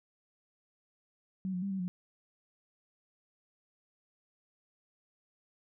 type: tone with pitch steps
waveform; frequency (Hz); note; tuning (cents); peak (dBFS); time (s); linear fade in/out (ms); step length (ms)
sine; 188.9 / 180.2 / 197.5 / 191.7 / 180; F#3 / F#3 / G3 / G3 / F#3; +36 / -45 / +13 / -38 / -47; -32; 1.45-1.88; 0; 86
effects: none